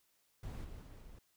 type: noise with level steps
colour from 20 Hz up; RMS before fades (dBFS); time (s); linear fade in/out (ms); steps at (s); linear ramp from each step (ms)
brown; -44 / -49 / -52 / -54; 0.43-1.19; 5; 0.63 / 0.81 / 1; 20
effects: white hiss -75 dBFS RMS until 1.36 s